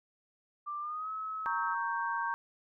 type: tone with pitch glide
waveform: sine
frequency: 1182 to 1289 Hz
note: D6 to E6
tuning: +11 to -39 cents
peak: -35 dBFS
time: 0.66-1.75 s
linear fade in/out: 20 ms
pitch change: +150 cents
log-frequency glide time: 0.8-1.1 s
type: chord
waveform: sine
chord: G diminished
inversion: first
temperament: equal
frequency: 932.3 / 1108.7 / 1568 Hz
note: Bb5 / Db6 / G6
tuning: 0 / 0 / 0 cents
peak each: -34 / -36 / -36 dBFS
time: 1.46-2.34 s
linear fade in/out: 0 ms
effects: none